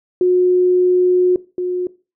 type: tone pair in turn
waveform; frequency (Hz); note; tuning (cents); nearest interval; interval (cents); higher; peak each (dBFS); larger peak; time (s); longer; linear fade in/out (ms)
sine; 362.5 / 361.1; F#4 / F#4; -35 / -42; unison; 7; first; -10 / -17; first; 0.21-1.36 / 1.58-1.87; first; 2
effects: noise-tail reverb RT60 0.3 s tail -18 dB re dry